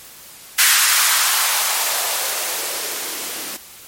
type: noise with band-pass filter sweep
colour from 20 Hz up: violet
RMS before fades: -19 dBFS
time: 0.58-3.57 s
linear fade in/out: 10 ms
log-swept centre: 1600 to 260 Hz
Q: 1.8
effects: white hiss -40 dBFS RMS until 3.87 s + MP3 64 kbps